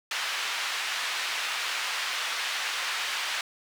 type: band-pass noise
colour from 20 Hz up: white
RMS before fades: -31 dBFS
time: 0.11-3.41 s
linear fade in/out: 2 ms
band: 1100 to 3300 Hz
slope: 12 dB/octave
effects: none